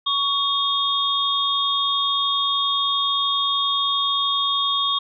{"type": "tone cluster", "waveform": "sine", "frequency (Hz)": [1120, 3297, 3650], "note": ["C#6", "G#7", "A#7"], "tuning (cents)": [18, -13, -37], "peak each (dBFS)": -23, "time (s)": [0.06, 4.99], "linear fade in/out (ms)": 10, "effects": []}